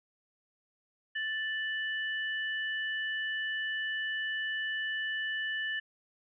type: tone pair together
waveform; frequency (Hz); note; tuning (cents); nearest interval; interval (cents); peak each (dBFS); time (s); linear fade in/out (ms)
sine; 1760 / 2960; A6 / F#7; 0 / 0; major sixth; 900; -32 / -39; 1.15-5.8; 10
effects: none